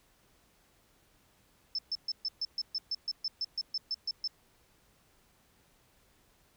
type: tone bursts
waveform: sine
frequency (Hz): 5274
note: E8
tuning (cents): 0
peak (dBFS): -30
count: 16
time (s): 1.75-4.276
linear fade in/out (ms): 2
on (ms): 36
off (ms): 130
effects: pink hiss -67 dBFS RMS until 6.56 s